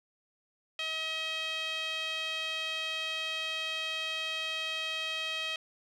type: tone with band-pass filter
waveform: sawtooth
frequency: 637 Hz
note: D#5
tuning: 41 cents sharp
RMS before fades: -35 dBFS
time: 0.79-5.56 s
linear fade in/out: 2 ms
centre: 3000 Hz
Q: 3.8
effects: none